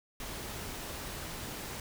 pink noise, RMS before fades -41 dBFS, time 0.2-1.8 s, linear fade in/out 2 ms, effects none

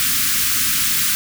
white band-stop noise, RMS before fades -18 dBFS, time 0-1.15 s, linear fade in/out 0 ms, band 290 to 1200 Hz, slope 48 dB/octave, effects none

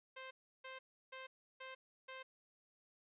10% pulse tone bursts, 523.3 Hz, C5, in tune, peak -40 dBFS, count 5, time 0.16-2.23 s, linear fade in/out 10 ms, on 150 ms, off 330 ms, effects resampled to 8000 Hz

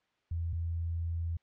sine tone pair in turn, 83.8 / 83.8 Hz, E2 / E2, +29 / +29 cents, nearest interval unison, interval 0 cents, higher neither, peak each -31 / -31 dBFS, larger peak neither, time 0.31-0.53 / 0.53-1.37 s, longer second, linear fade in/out 5 ms, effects white hiss -75 dBFS RMS until 1.42 s + low-pass 3000 Hz 12 dB/octave

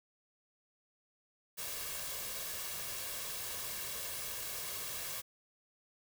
white noise with comb filter, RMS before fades -41 dBFS, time 1.57-5.22 s, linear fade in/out 20 ms, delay 1.8 ms, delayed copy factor +0.55, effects none

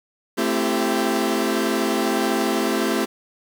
sawtooth chord, A minor seventh, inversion none, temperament equal with one note detuned, 220 / 261.6 / 336 / 392 Hz, A3 / C4 / E4 / G4, 0 / 0 / +33 / 0 cents, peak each -21 dBFS, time 0.37-3.06 s, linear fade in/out 20 ms, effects 8-bit

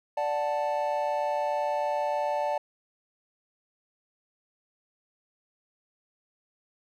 triangle chord, D major, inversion none, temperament equal with one note detuned, 587.3 / 737 / 880 Hz, D5 / F#5 / A5, 0 / -7 / 0 cents, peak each -27 / -31 / -28 dBFS, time 0.17-2.58 s, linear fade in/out 5 ms, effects none

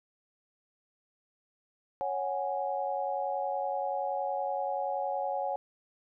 sine chord, C# suspended fourth, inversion none, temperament equal, 554.4 / 740 / 830.6 Hz, C#5 / F#5 / G#5, 0 / 0 / 0 cents, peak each -34 dBFS, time 2.01-5.56 s, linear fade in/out 0 ms, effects none

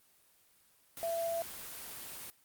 sine tone in noise, 670 Hz, E5, 28 cents sharp, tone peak -32 dBFS, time 1.03-1.42 s, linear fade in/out 0 ms, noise white, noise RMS -45 dBFS, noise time 0.97-2.3 s, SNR +10 dB, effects white hiss -67 dBFS RMS until 2.44 s + Opus 24 kbps

